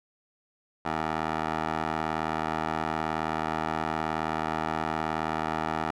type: tone with band-pass filter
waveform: 15% pulse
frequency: 79 Hz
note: D#2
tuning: 27 cents sharp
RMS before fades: -30 dBFS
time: 0.85-5.91 s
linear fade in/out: 5 ms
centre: 990 Hz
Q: 1.2
effects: none